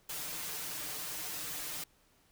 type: noise with comb filter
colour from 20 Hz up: white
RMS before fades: -40 dBFS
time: 0.09-1.84 s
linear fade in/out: 5 ms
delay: 6.6 ms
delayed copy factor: +0.8
effects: pink hiss -68 dBFS RMS until 2.31 s